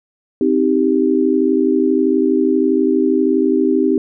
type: chord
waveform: sine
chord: C minor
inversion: none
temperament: just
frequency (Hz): 261.6 / 314 / 392.4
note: C4 / Eb4 / G4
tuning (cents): 0 / +16 / +2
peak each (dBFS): -16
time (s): 0.41-3.98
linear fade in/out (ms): 2
effects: none